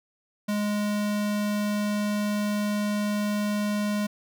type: tone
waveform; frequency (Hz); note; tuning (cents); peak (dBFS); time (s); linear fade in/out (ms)
square; 207.7; G#3; 0; -25; 0.48-4.07; 10
effects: none